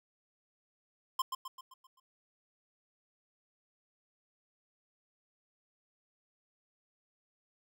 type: tone with echo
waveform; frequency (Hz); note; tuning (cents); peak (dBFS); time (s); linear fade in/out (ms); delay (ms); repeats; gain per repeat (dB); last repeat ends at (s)
square; 1046.5; C6; 0; -29; 1.19-1.22; 5; 130; 6; -6; 2
effects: none